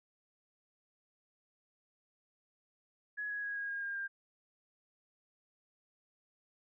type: tone with pitch steps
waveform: sine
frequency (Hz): 1682 / 1667.5 / 1653.1 / 1638.8 / 1624.7 / 1610.7 / 1596.8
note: G#6 / G#6 / G#6 / G#6 / G#6 / G6 / G6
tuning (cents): +22 / +7 / -8 / -24 / -38 / +47 / +32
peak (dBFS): -36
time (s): 3.17-4.08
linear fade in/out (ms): 20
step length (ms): 130
effects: none